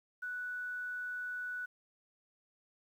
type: tone with quantisation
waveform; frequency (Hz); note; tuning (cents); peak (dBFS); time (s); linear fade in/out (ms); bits
sine; 1480; F#6; 0; -37; 0.22-1.66; 10; 11
effects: none